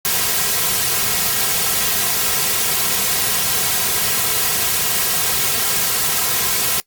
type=noise with comb filter; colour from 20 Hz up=white; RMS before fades=-18 dBFS; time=0.05-6.8 s; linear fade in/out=0 ms; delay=3.4 ms; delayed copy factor=-0.65; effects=noise-tail reverb RT60 0.1 s tail -23 dB re dry + Opus 48 kbps